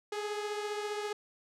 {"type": "beating tone pair", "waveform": "sawtooth", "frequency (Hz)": [415.3, 430.3], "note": ["G#4", "A4"], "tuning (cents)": [0, -39], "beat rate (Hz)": 15, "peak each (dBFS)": [-31, -38], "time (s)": [0.12, 1.13], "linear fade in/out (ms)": 5, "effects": ["low-pass 8000 Hz 12 dB/octave"]}